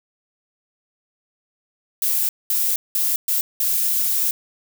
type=noise bursts at uneven times; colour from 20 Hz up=violet; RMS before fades=-20 dBFS; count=5; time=2.02-2.29 / 2.5-2.76 / 2.95-3.16 / 3.28-3.41 / 3.6-4.31 s; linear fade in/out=2 ms; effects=none